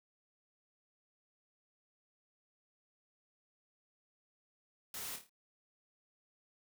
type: noise with echo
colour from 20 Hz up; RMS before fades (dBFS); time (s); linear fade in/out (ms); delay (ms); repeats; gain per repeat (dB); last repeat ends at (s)
white; -44; 4.94-5.16; 2; 27; 5; -6; 5.295
effects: none